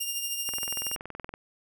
10% pulse tone with tremolo, 2810 Hz, F7, 10 cents sharp, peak -19 dBFS, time 0-0.96 s, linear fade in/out 10 ms, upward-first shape triangle, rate 13 Hz, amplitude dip 50%
click train, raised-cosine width 0.5 ms, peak -23 dBFS, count 19, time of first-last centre 0.49-1.339 s, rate 21.2 Hz
effects none

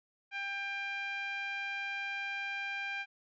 5% pulse tone with low-pass filter, 795 Hz, G5, 24 cents sharp, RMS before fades -38 dBFS, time 0.31-3.06 s, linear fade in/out 50 ms, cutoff 2100 Hz, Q 4.1, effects resampled to 16000 Hz

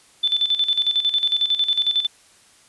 sine tone with tremolo, 3520 Hz, A7, in tune, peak -15 dBFS, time 0.23-2.07 s, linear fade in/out 10 ms, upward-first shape square, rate 11 Hz, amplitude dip 70%, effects white hiss -53 dBFS RMS until 2.68 s + resampled to 24000 Hz

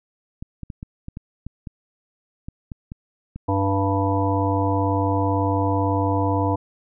clicks, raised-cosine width 5 ms, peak -20 dBFS, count 12, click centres 0.425 / 0.633 / 0.702 / 0.829 / 1.084 / 1.171 / 1.466 / 1.672 / 2.485 / 2.718 / 2.919 / 3.36 s
harmonic tone, 98 Hz, G2, in tune, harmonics 1 / 3 / 5 / 7 / 9 / 10, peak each -22 / -24 / -27 / -28 / -28 / -27 dBFS, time 3.48-6.56 s, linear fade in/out 10 ms
effects none

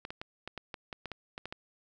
clicks, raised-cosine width 0.3 ms, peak -23 dBFS, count 12, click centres 0.051 / 0.105 / 0.215 / 0.476 / 0.577 / 0.742 / 0.928 / 1.057 / 1.117 / 1.379 / 1.456 / 1.525 s, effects none

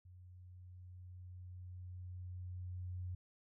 sine tone with level ramp, 90.5 Hz, F#2, 38 cents flat, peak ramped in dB -55 to -40 dBFS, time 0.05-3.15 s, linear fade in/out 5 ms, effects none

